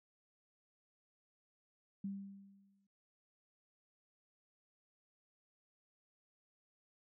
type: tone with exponential decay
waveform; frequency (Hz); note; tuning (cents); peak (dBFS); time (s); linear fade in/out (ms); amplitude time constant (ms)
sine; 197.2; G3; +11; -37; 2.04-2.87; 5; 180
effects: none